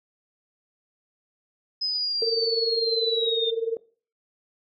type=linear sweep; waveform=sine; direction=down; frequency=5080 to 3595 Hz; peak=-24 dBFS; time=1.81-3.51 s; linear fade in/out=10 ms
type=tone with tremolo; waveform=sine; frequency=455 Hz; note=A#4; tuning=42 cents flat; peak=-20 dBFS; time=2.22-3.77 s; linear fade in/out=2 ms; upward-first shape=sine; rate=20 Hz; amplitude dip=75%
effects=noise-tail reverb RT60 0.4 s tail -19 dB re dry